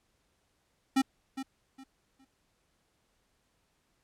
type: tone with echo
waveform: square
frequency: 266.8 Hz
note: C4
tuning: 34 cents sharp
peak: -23 dBFS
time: 0.96-1.02 s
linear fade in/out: 10 ms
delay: 410 ms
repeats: 3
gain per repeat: -12 dB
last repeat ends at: 2.25 s
effects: pink hiss -74 dBFS RMS until 4.03 s + low-pass 11000 Hz 12 dB/octave